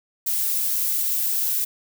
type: noise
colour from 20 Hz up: violet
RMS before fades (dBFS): -23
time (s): 0.26-1.65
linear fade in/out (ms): 10
effects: none